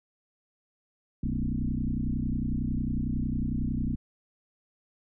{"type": "tone with frequency modulation", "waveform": "sine", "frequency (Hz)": 137.2, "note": "C#3", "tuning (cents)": -17, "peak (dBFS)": -26, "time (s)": [1.23, 3.96], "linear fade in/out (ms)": 5, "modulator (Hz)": 31, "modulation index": 4.2, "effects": []}